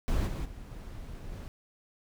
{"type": "noise with level steps", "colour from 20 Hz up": "brown", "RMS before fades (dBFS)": [-28, -34, -44, -42, -40], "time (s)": [0.08, 1.48], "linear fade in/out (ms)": 0, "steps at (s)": [0.26, 0.44, 0.7, 1.31], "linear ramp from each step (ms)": 20, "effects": []}